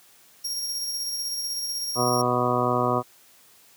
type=tone with tremolo; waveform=sawtooth; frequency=5588 Hz; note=F8; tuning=in tune; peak=-24 dBFS; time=0.44-2.22 s; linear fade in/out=10 ms; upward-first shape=square; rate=16 Hz; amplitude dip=25%
type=harmonic tone; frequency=123.47 Hz; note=B2; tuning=in tune; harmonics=1 / 2 / 3 / 4 / 5 / 6 / 8 / 9 / 10; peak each=-29 / -29 / -29 / -29 / -29 / -29 / -29 / -29 / -29 dBFS; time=1.95-3.03 s; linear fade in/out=50 ms
effects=white hiss -55 dBFS RMS until 3.76 s + high-pass 80 Hz 12 dB/octave